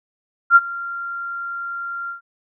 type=tone with ADSR envelope; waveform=sine; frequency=1385 Hz; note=F6; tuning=15 cents flat; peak=-4 dBFS; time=0.5-2.21 s; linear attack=59 ms; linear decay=37 ms; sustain=-21 dB; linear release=120 ms; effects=none